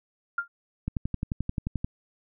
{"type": "tone with exponential decay", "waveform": "sine", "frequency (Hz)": 1396.9, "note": "F6", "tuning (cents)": 0, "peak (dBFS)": -21, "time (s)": [0.38, 0.48], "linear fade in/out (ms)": 5, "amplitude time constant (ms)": 21}
{"type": "click train", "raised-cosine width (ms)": 5, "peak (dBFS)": -16, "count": 12, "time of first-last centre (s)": [0.88, 1.845], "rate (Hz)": 11.4}
{"effects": []}